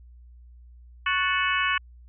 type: harmonic tone with a mistuned harmonic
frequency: 370 Hz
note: F#4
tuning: in tune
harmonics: 3 / 4 / 5 / 6 / 7 / 8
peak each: -27 / -28 / -29 / -30 / -30 / -31 dBFS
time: 1.06-1.78 s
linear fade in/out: 5 ms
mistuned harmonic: 5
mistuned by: -89 cents
effects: added 60 Hz sine -46 dBFS peak until 2.08 s